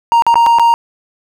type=tone with dropouts; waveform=triangle; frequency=932.3 Hz; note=A#5; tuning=in tune; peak=-4 dBFS; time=0.12-0.74 s; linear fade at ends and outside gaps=0 ms; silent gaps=0.222-0.266 / 0.342-0.356 / 0.463-0.467 / 0.586-0.596 s; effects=none